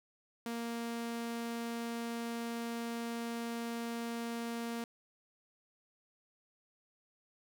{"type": "tone", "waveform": "sawtooth", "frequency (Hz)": 233.1, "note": "A#3", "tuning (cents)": 0, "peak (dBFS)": -33, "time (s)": [0.46, 4.84], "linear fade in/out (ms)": 2, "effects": []}